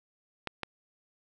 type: clicks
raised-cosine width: 0.3 ms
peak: -17 dBFS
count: 2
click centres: 0.473 / 0.633 s
effects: none